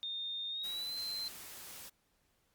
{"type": "tone with pitch glide", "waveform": "sine", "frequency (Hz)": [3651, 4098], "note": ["A#7", "C8"], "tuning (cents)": [-37, -37], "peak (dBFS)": -37, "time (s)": [0.03, 1.28], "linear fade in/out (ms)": 0, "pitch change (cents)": 200, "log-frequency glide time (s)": [0.49, 0.95]}
{"type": "noise", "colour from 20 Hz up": "white", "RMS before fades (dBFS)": -49, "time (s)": [0.63, 1.9], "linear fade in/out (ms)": 20}
{"effects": ["pink hiss -75 dBFS RMS until 2.54 s", "Opus 48 kbps"]}